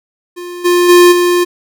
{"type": "tone with level steps", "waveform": "square", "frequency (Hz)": 352.9, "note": "F4", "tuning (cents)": 18, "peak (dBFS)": [-24, -8, -3, -9], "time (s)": [0.36, 1.45], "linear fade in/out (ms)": 20, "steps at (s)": [0.64, 0.88, 1.11], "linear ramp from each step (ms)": 20, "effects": []}